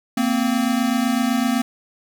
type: tone pair together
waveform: square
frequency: 230.7 / 258.6 Hz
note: A#3 / C4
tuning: -18 / -20 cents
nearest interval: major second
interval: 198 cents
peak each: -21 dBFS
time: 0.17-1.62 s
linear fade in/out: 5 ms
effects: none